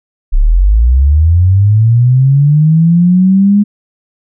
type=linear sweep; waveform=sine; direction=up; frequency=30.87 to 207.7 Hz; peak=-4 dBFS; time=0.32-3.64 s; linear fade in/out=20 ms; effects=none